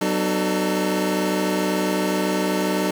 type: tone cluster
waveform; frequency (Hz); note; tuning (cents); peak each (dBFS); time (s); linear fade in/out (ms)
25% pulse; 188.7 / 250.7 / 303.3 / 445.1; F#3 / B3 / D#4 / A4; +34 / +26 / -44 / +20; -20 / -28 / -20 / -24; 0.01-2.91; 5
effects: 8-bit